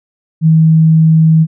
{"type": "tone", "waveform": "sine", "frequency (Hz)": 160, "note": "D#3", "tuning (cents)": 49, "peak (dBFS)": -4, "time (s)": [0.41, 1.47], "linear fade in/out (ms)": 50, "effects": []}